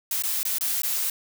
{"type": "noise with dropouts", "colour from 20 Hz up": "blue", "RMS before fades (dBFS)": -26, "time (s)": [0.11, 1.1], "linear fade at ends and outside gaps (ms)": 2, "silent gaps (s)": [[0.223, 0.236], [0.431, 0.451], [0.584, 0.609], [0.82, 0.833]], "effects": []}